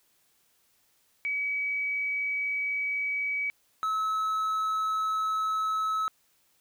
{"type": "tone pair in turn", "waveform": ["sine", "triangle"], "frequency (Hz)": [2276, 1294], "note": ["C#7", "E6"], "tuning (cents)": [45, -32], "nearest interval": "minor seventh", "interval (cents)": 977, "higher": "first", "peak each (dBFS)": [-27, -24], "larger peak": "second", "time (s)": [[1.25, 3.5], [3.83, 6.08]], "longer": "neither", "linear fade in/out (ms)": 0, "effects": ["white hiss -68 dBFS RMS until 6.6 s"]}